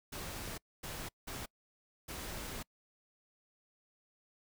pink noise bursts at uneven times, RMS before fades -43 dBFS, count 4, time 0.12-0.58 / 0.83-1.09 / 1.27-1.46 / 2.08-2.63 s, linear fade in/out 10 ms, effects noise-tail reverb RT60 0.1 s tail -26 dB re dry

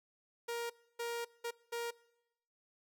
sawtooth tone bursts at uneven times, 470 Hz, A#4, 14 cents sharp, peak -33 dBFS, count 4, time 0.48-0.7 / 0.99-1.25 / 1.44-1.51 / 1.72-1.91 s, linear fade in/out 10 ms, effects noise-tail reverb RT60 0.9 s tail -23 dB re dry

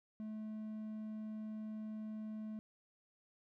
triangle tone, 216.1 Hz, A3, 31 cents flat, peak -40 dBFS, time 0.2-2.59 s, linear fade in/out 0 ms, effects none

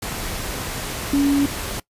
sine tone in noise, 281.8 Hz, C#4, 29 cents sharp, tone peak -14 dBFS, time 1.13-1.46 s, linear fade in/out 5 ms, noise pink, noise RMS -28 dBFS, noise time 0.02-1.8 s, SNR +11 dB, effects noise-tail reverb RT60 0.1 s tail -20 dB re dry + resampled to 32000 Hz

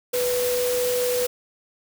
sine tone in noise, 493.9 Hz, B4, in tune, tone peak -21 dBFS, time 0.13-1.27 s, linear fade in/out 10 ms, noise white, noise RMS -29 dBFS, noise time 0.13-1.27 s, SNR +5 dB, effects none

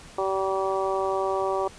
harmonic tone, 192.1 Hz, G3, 35 cents flat, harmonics 2 / 3 / 4 / 5 / 6, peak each -27 / -29 / -30 / -32 / -32 dBFS, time 0.18-1.68 s, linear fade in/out 5 ms, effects pink hiss -47 dBFS RMS until 1.78 s + resampled to 22050 Hz

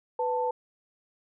sine tone pair together, 496.6 / 885.9 Hz, B4 / A5, +9 / +12 cents, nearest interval minor seventh, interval 1003 cents, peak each -28 dBFS, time 0.19-0.51 s, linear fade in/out 5 ms, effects none

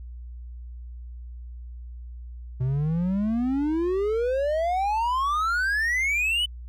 triangle exponential sweep, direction up, 124.2 to 3030 Hz, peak -20 dBFS, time 2.6-6.46 s, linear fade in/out 10 ms, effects added 60 Hz sine -36 dBFS peak until 6.68 s

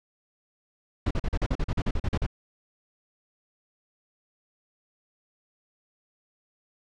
brown noise bursts, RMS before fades -25 dBFS, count 14, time 1.06-2.265 s, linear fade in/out 5 ms, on 48 ms, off 41 ms, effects low-pass 5000 Hz 12 dB/octave

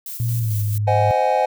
violet noise with tremolo, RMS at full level -31 dBFS, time 0.06-0.78 s, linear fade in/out 2 ms, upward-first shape square, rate 4.5 Hz, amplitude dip 35%
sine tone with pitch glide, 116.54 to 104.43 Hz, A#2 to G#2, 0 to +10 cents, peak -18 dBFS, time 0.2-1.11 s, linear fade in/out 0 ms, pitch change -190 cents, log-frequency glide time 0.39-0.57 s
triangle chord, Ab dominant seventh, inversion first, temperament just, 519.1 / 623 / 747.5 / 830.6 Hz, C5 / Eb5 / Gb5 / Ab5, -14 / +2 / +17 / 0 cents, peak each -19 / -20 / -19 / -18 dBFS, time 0.87-1.46 s, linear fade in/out 10 ms
effects none

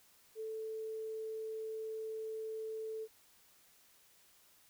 sine tone, 440 Hz, A4, in tune, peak -39 dBFS, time 0.35-3.08 s, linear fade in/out 50 ms, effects white hiss -66 dBFS RMS until 4.69 s

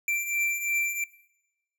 square beating tone pair, 2349 / 2351.9 Hz, D7 / D7, 0 / +2 cents, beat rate 2.9 Hz, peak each -34 / -28 dBFS, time 0.08-1.04 s, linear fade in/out 2 ms, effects noise-tail reverb RT60 1.0 s tail -20 dB re dry

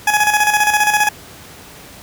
20% pulse tone with tremolo, 840 Hz, G#5, 19 cents sharp, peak -5 dBFS, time 0.07-1.09 s, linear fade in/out 5 ms, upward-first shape square, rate 15 Hz, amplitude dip 55%, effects pink hiss -38 dBFS RMS until 2.02 s + high-pass 60 Hz 12 dB/octave

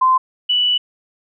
sine tone pair in turn, 1035 / 2960 Hz, C6 / F#7, -19 / 0 cents, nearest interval octave + tritone, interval 1819 cents, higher second, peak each -10 / -13 dBFS, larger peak first, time 0.01-0.18 / 0.49-0.78 s, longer second, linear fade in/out 10 ms, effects none

